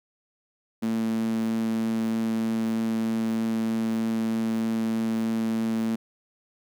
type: tone with high-pass filter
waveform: sawtooth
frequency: 112.3 Hz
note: A2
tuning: 36 cents sharp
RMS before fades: -26 dBFS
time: 0.82-5.96 s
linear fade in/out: 10 ms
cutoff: 230 Hz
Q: 5.6
effects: none